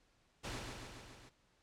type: noise with echo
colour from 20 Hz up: pink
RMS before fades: -43 dBFS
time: 0.43-0.6 s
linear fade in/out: 20 ms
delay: 140 ms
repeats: 5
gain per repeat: -3 dB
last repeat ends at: 1.3 s
effects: pink hiss -73 dBFS RMS until 1.62 s + low-pass 7000 Hz 12 dB/octave